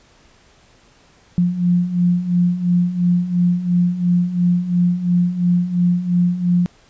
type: beating tone pair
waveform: sine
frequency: 174.61 / 177.51 Hz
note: F3 / F3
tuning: 0 / +28 cents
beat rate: 2.9 Hz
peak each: -20 / -15 dBFS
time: 1.38-6.66 s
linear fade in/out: 0 ms
effects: pink hiss -52 dBFS RMS until 6.89 s + resampled to 16000 Hz